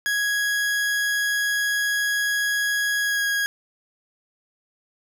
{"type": "tone with pitch glide", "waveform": "40% pulse", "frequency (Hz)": [1661.2, 1646.9], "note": ["G#6", "G#6"], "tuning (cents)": [0, -15], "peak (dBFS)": -20, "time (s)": [0.06, 3.46], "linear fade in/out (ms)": 0, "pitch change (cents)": -15, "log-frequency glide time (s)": [3.01, 3.27], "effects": []}